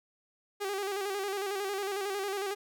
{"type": "tone with vibrato", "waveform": "sawtooth", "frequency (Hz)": 396.6, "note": "G4", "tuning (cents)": 20, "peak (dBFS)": -28, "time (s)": [0.6, 2.55], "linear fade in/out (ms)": 20, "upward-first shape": "square", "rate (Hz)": 11, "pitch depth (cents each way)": 54, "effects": []}